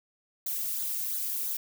violet noise with flanger, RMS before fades -32 dBFS, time 0.46-1.57 s, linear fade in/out 5 ms, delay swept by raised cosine 0.36 to 2.06 ms, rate 2.9 Hz, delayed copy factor -0.8, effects none

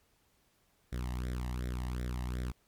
sawtooth tone with flanger, 61.74 Hz, B1, in tune, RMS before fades -36 dBFS, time 0.92-2.52 s, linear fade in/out 10 ms, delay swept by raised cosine 0.53 to 1.06 ms, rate 2.7 Hz, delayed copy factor +0.8, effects pink hiss -71 dBFS RMS until 2.67 s + MP3 96 kbps

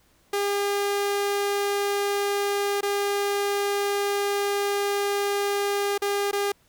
sawtooth tone with dropouts, 403.8 Hz, G#4, 49 cents flat, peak -19 dBFS, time 0.33-6.52 s, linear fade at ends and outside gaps 5 ms, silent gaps 2.809-2.829 / 5.979-6.019 / 6.313-6.329 s, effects pink hiss -62 dBFS RMS until 6.68 s

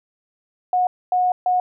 sine tone bursts at uneven times, 728 Hz, F#5, 28 cents flat, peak -15 dBFS, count 3, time 0.73-0.87 / 1.12-1.32 / 1.46-1.6 s, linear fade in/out 2 ms, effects none

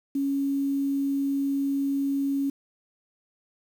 sine tone with quantisation, 277.2 Hz, C#4, in tune, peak -23 dBFS, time 0.15-2.5 s, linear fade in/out 5 ms, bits 8, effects none

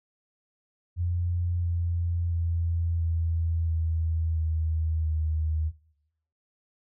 sine tone with pitch steps, 87.31 / 85.76 / 84.24 / 82.74 / 81.28 / 79.83 / 78.42 Hz, F2 / F2 / E2 / E2 / E2 / D#2 / D#2, 0 / -31 / +38 / +7 / -24 / +45 / +14 cents, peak -24 dBFS, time 0.96-5.72 s, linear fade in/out 50 ms, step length 680 ms, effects noise-tail reverb RT60 0.8 s tail -20 dB re dry

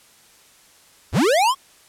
square linear sweep, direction up, 45.5 to 1118 Hz, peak -15 dBFS, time 1.12-1.55 s, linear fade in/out 50 ms, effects white hiss -52 dBFS RMS until 1.88 s + low-pass 11000 Hz 12 dB/octave

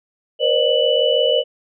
sine tone cluster, 480.9 / 527 / 603 / 2967 Hz, B4 / C5 / D5 / F#7, -46 / +12 / +46 / +4 cents, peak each -19 dBFS, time 0.39-1.44 s, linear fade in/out 50 ms, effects none

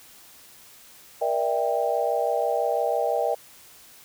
sine chord, E half-diminished seventh, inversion second, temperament just, 474.7 / 593.3 / 659.3 / 791.1 Hz, Bb4 / D5 / E5 / G5, +31 / +18 / 0 / +16 cents, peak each -27 dBFS, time 1.21-3.35 s, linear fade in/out 10 ms, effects white hiss -50 dBFS RMS until 4.04 s

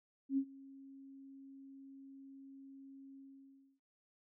sine tone with ADSR envelope, 271.8 Hz, C#4, 34 cents flat, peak -29 dBFS, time 0.29-3.8 s, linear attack 84 ms, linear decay 71 ms, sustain -23 dB, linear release 630 ms, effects none

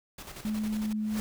pink noise with tremolo, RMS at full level -42 dBFS, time 0.18-0.93 s, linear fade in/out 5 ms, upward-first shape square, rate 11 Hz, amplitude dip 55%
sine tone, 214.3 Hz, A3, 45 cents flat, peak -28 dBFS, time 0.45-1.2 s, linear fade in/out 0 ms
pink noise with exponential growth, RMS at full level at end -35 dBFS, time 0.91-1.2 s, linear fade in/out 2 ms, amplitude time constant 62 ms
effects none

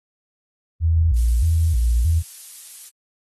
sine tone with vibrato, 69.3 Hz, C#2, in tune, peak -14 dBFS, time 0.8-2.23 s, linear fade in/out 50 ms, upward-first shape square, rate 1.6 Hz, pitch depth 290 cents each way
violet noise, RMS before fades -34 dBFS, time 1.15-2.9 s, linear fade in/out 20 ms
effects low-pass 12000 Hz 12 dB/octave + AAC 32 kbps

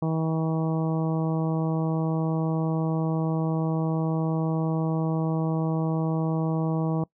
harmonic tone, 160.5 Hz, E3, 46 cents flat, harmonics 1 / 2 / 3 / 4 / 5 / 6 / 7, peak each -24 / -30 / -34 / -36 / -38 / -40 / -41 dBFS, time 0.02-7.04 s, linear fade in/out 5 ms, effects noise-tail reverb RT60 0.1 s tail -23 dB re dry

